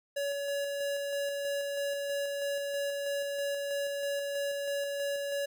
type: tone with tremolo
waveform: square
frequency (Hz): 565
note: C#5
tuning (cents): +33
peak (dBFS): -31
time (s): 0.16-5.46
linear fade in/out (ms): 10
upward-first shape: square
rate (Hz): 3.1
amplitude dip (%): 25
effects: none